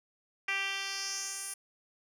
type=tone with band-pass filter sweep; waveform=10% pulse; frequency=392 Hz; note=G4; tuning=in tune; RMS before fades=-36 dBFS; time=0.48-1.54 s; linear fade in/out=5 ms; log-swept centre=2400 to 10000 Hz; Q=2.6; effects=none